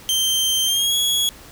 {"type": "tone with pitch glide", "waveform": "sawtooth", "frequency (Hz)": [3136, 3342], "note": ["G7", "G#7"], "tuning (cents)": [0, 10], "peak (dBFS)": -14, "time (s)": [0.09, 1.29], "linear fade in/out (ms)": 0, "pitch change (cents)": 110, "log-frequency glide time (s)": [0.65, 0.95], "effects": ["pink hiss -43 dBFS RMS until 1.51 s"]}